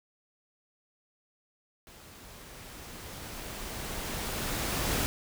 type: noise with level ramp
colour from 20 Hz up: pink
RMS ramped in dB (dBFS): -52 to -29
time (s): 1.87-5.06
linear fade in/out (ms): 0
effects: none